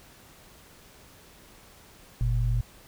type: tone pair together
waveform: sine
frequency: 46.88 / 118.2 Hz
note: F#1 / A#2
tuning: +23 / +24 cents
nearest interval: octave + major third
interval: 1601 cents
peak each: -25 dBFS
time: 2.21-2.61 s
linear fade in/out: 0 ms
effects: pink hiss -53 dBFS RMS until 2.87 s